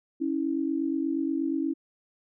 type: tone pair together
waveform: sine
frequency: 276.2 / 324.6 Hz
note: C#4 / E4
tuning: -6 / -27 cents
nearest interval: minor third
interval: 279 cents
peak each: -28 dBFS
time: 0.2-1.74 s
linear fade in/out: 20 ms
effects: none